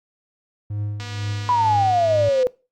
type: tone with tremolo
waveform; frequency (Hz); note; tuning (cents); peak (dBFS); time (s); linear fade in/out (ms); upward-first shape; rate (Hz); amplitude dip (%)
triangle; 103.8; G#2; 0; -20; 0.7-2.29; 5; triangle; 2.1; 75
type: click train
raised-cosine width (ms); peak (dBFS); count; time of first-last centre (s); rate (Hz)
0.2; -19; 347; 1-2.43; 242
type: exponential sweep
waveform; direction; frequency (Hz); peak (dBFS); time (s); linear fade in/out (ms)
sine; down; 1000 to 493.9; -15; 1.49-2.47; 0
effects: noise-tail reverb RT60 0.3 s tail -21 dB re dry + Opus 48 kbps